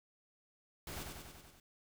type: noise with echo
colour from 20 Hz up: pink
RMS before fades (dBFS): -45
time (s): 0.87-1.03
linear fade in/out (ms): 2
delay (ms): 95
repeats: 6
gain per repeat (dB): -3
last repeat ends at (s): 1.6
effects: none